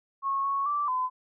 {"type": "tone with pitch steps", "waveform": "sine", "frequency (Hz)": [1095, 1106, 1167, 1017], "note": ["C#6", "C#6", "D6", "C6"], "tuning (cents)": [-22, -4, -11, -50], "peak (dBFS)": -25, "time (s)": [0.22, 1.1], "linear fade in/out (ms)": 50, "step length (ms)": 220, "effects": []}